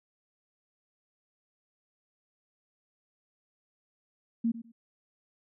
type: tone with echo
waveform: sine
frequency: 230.3 Hz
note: A#3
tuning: 21 cents flat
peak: -24 dBFS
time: 4.44-4.52 s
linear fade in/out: 10 ms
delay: 100 ms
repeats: 2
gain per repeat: -14 dB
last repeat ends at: 4.72 s
effects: none